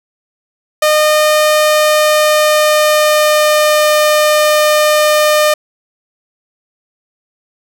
sawtooth tone with pitch glide, 610 to 605.8 Hz, D#5 to D#5, -34 to -46 cents, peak -4 dBFS, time 0.82-5.54 s, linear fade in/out 5 ms, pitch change -12 cents, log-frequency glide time 1.59-3.81 s, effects none

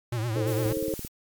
square tone with vibrato, 114.9 Hz, A#2, 25 cents flat, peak -27 dBFS, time 0.12-0.73 s, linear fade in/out 5 ms, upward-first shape triangle, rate 8.7 Hz, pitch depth 140 cents each way
sine chord, A diminished, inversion second, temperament just, 316.8 / 440 / 528 Hz, Eb4 / A4 / C5, +31 / 0 / +16 cents, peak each -31 dBFS, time 0.36-0.94 s, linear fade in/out 0 ms
blue noise, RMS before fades -40 dBFS, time 0.47-1.08 s, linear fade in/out 5 ms
click train, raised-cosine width 3 ms, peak -23 dBFS, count 8, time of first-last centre 0.66-1.049 s, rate 18 Hz
effects MP3 96 kbps

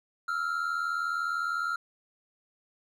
triangle tone pair together, 1317 / 1396.9 Hz, E6 / F6, -2 / 0 cents, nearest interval minor second, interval 102 cents, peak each -31 / -28 dBFS, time 0.28-1.76 s, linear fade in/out 5 ms, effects none

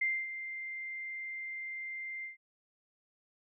sine tone with ADSR envelope, 2093 Hz, C7, in tune, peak -27 dBFS, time 0.01-2.37 s, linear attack 8 ms, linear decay 250 ms, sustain -11 dB, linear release 130 ms, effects none

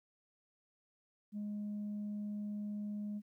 sine tone, 207.7 Hz, G#3, in tune, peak -36 dBFS, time 1.32-3.22 s, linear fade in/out 50 ms, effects tanh soft clip ceiling -36 dBFS + 13-bit

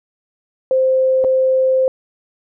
sine tone with dropouts, 522 Hz, C5, 4 cents flat, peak -11 dBFS, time 0.71-1.88 s, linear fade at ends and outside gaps 1 ms, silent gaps 1.241-1.246 s, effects none

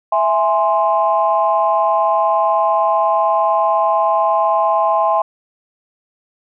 sine chord, E augmented, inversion none, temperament equal, 659.3 / 830.6 / 1046.5 Hz, E5 / G#5 / B#5, 0 / 0 / 0 cents, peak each -16 dBFS, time 0.12-5.22 s, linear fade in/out 5 ms, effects tanh soft clip ceiling -2 dBFS

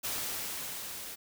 white noise with level ramp, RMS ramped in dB -34 to -43 dBFS, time 0.03-1.16 s, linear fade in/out 20 ms, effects none

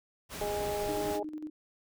pink noise, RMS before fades -40 dBFS, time 0.29-1.2 s, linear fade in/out 50 ms
harmonic tone, 206.2 Hz, G#3, 12 cents flat, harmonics 2 / 3 / 4, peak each -34 / -36 / -37 dBFS, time 0.41-1.23 s, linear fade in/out 2 ms
sine tone with tremolo, 306.5 Hz, D#4, 26 cents flat, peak -35 dBFS, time 0.88-1.5 s, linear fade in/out 5 ms, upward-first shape square, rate 11 Hz, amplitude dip 55%
effects none

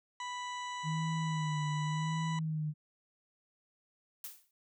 harmonic tone, 987.8 Hz, B5, in tune, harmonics 1 / 2 / 3 / 4 / 6 / 7 / 8, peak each -39 / -45 / -49 / -51 / -55 / -56 / -57 dBFS, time 0.2-2.39 s, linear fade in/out 2 ms
sine tone with vibrato, 155.56 Hz, D#3, in tune, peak -32 dBFS, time 0.83-2.74 s, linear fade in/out 50 ms, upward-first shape sine, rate 0.87 Hz, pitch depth 61 cents each way
blue noise with exponential decay, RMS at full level -40 dBFS, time 4.24-4.51 s, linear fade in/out 2 ms, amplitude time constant 57 ms
effects none

